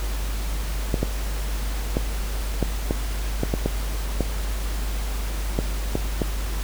clicks, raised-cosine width 2 ms, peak -8 dBFS, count 12, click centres 0.942 / 1.03 / 1.969 / 2.627 / 2.909 / 3.434 / 3.539 / 3.66 / 4.207 / 5.589 / 5.954 / 6.218 s, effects added 50 Hz sine -24 dBFS peak until 6.63 s + pink hiss -35 dBFS RMS until 6.63 s

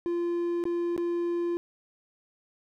triangle tone with dropouts, 345.1 Hz, F4, 21 cents flat, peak -24 dBFS, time 0.06-1.57 s, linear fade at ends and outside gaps 0 ms, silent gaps 0.639-0.654 / 0.964-0.978 s, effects none

